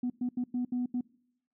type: tone bursts at uneven times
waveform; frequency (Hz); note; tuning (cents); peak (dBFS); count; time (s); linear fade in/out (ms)
sine; 246.9; B3; 0; -27; 6; 0.03-0.1 / 0.21-0.29 / 0.37-0.44 / 0.54-0.65 / 0.72-0.86 / 0.94-1.01; 5
effects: noise-tail reverb RT60 0.8 s tail -24 dB re dry + tanh soft clip ceiling -25 dBFS